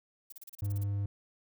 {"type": "noise bursts", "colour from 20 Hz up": "violet", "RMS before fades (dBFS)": -47, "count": 10, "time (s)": [0.3, 0.837], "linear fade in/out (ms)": 5, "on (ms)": 24, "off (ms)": 33}
{"type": "tone", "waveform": "triangle", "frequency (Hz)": 100.6, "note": "G2", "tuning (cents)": 45, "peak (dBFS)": -28, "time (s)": [0.62, 1.06], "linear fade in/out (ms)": 5}
{"effects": []}